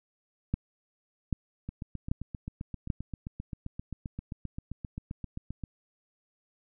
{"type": "two click trains", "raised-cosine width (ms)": 5, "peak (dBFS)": [-15, -24], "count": [4, 31], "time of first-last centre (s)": [[0.54, 2.902], [1.69, 5.637]], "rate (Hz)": [1.27, 7.6], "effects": []}